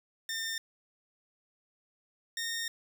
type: tone pair in turn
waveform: 15% pulse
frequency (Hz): 1809 / 1839.6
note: A6 / A#6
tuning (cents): +48 / -23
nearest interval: unison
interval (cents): 29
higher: second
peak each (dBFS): -27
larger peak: neither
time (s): 0.29-0.58 / 2.37-2.68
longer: second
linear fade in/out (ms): 2
effects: none